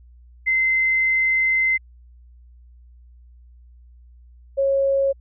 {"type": "tone pair in turn", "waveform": "sine", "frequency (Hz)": [2067, 547.5], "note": ["C7", "C#5"], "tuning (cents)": [-22, -22], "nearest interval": "octave + major seventh", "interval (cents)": 2300, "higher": "first", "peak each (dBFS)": -16, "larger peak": "neither", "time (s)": [[0.46, 1.78], [4.57, 5.13]], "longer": "first", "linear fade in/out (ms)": 20, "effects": ["added 60 Hz sine -45 dBFS peak until 5.2 s"]}